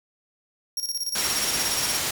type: tone with tremolo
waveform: sawtooth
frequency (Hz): 5588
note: F8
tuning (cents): 0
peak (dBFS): -22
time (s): 0.77-1.97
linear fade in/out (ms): 2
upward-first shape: square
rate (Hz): 17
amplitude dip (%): 70
type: low-pass noise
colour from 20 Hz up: white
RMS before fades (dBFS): -27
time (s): 1.15-2.11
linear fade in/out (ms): 5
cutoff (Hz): 9300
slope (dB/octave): 12
effects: none